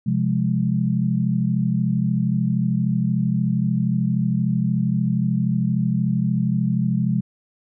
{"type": "chord", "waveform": "sine", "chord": "F minor", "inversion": "second", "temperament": "equal", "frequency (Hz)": [130.81, 174.61, 207.7], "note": ["C3", "F3", "Ab3"], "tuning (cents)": [0, 0, 0], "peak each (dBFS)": -22, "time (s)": [0.06, 7.21], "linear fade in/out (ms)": 10, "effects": []}